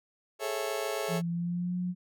35% pulse chord, A major seventh, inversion third, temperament just, 412.5 / 440 / 550 / 660 Hz, G#4 / A4 / C#5 / E5, -12 / 0 / -14 / +2 cents, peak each -35 dBFS, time 0.39-1.22 s, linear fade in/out 50 ms
sine tone with pitch glide, 170 to 179.69 Hz, F3 to F3, -46 to +50 cents, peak -29 dBFS, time 1.08-1.95 s, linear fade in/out 50 ms, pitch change +96 cents, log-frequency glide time 1.3-1.76 s
effects none

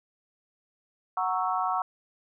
sine chord, F# dominant seventh, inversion none, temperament equal, 740 / 932.3 / 1108.7 / 1318.5 Hz, F#5 / A#5 / C#6 / E6, 0 / 0 / 0 / 0 cents, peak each -29 / -32 / -30 / -32 dBFS, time 1.17-1.82 s, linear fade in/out 2 ms, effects none

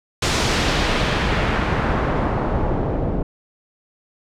pink noise with low-pass filter sweep, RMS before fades -20 dBFS, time 0.22-3.23 s, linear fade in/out 5 ms, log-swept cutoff 6800 to 480 Hz, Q 0.93, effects none

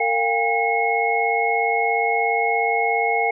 sine tone cluster, 457.5 / 705 / 802 / 2172 Hz, A#4 / F5 / G5 / C#7, -32 / +16 / +39 / -36 cents, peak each -24 / -24 / -22 / -22 dBFS, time 0-3.31 s, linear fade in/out 5 ms, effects none

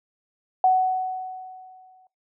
sine tone with exponential decay, 746 Hz, F#5, 14 cents sharp, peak -13 dBFS, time 0.64-2.07 s, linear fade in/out 2 ms, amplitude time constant 310 ms, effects noise-tail reverb RT60 0.2 s tail -20 dB re dry

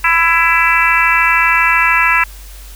harmonic tone, 333.1 Hz, E4, 18 cents sharp, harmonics 3 / 4 / 5 / 6 / 7 / 8, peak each -16 / -16 / -16 / -16 / -16 / -16 dBFS, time 0.04-2.24 s, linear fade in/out 5 ms, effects added 48 Hz sine -31 dBFS peak until 2.75 s + white hiss -39 dBFS RMS until 2.75 s

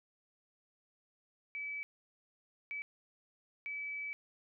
sine tone bursts at uneven times, 2296 Hz, D7, 40 cents flat, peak -38 dBFS, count 3, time 1.55-1.83 / 2.71-2.82 / 3.66-4.13 s, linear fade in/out 0 ms, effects none

